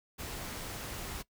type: noise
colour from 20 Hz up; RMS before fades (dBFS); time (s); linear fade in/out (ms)
pink; -41; 0.18-1.23; 20
effects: noise-tail reverb RT60 0.1 s tail -20 dB re dry